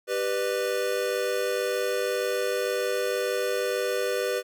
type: chord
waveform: square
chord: G major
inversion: none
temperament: equal with one note detuned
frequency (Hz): 392 / 493.9 / 600.4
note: G4 / B4 / D5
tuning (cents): 0 / 0 / +38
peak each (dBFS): -31 / -28 / -33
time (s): 0.07-4.43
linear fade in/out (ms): 50
effects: none